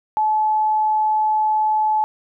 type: tone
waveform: sine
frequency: 861 Hz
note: A5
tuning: 38 cents flat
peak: -15 dBFS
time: 0.17-2.04 s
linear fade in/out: 0 ms
effects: none